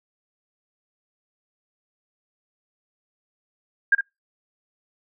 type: tone with echo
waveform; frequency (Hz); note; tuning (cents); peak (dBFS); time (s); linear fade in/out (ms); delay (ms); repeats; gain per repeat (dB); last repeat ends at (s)
sine; 1612; G6; +48; -12; 3.92-3.95; 5; 60; 1; -8; 4.01
effects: noise-tail reverb RT60 0.2 s tail -25 dB re dry